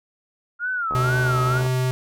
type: tone with vibrato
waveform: sine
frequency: 1388 Hz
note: F6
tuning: 11 cents flat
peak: -22 dBFS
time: 0.59-1.62 s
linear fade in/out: 50 ms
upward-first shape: sine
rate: 2.1 Hz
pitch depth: 150 cents each way
type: click train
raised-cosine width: 1 ms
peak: -18 dBFS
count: 56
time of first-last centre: 0.91-1.664 s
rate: 72.9 Hz
type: tone with pitch glide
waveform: square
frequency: 126.4 to 128.16 Hz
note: B2 to C3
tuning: +41 to -35 cents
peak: -20 dBFS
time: 0.95-1.91 s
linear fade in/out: 0 ms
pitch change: +24 cents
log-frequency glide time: 1.49-1.65 s
effects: none